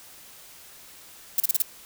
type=noise bursts; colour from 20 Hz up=violet; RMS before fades=-21 dBFS; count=5; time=1.38-1.621 s; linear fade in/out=2 ms; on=21 ms; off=34 ms; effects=white hiss -48 dBFS RMS until 1.85 s